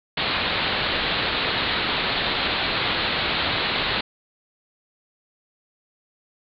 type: low-pass noise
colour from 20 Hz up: white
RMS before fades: -24 dBFS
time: 0.17-4.01 s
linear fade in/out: 5 ms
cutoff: 4300 Hz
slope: 96 dB/octave
effects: none